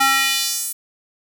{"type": "tone with high-pass filter sweep", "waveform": "square", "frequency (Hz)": 270, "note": "C#4", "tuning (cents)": -45, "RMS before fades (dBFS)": -19, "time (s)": [0, 0.73], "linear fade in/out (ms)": 10, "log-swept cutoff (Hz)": [1000, 11000], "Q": 1.4, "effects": []}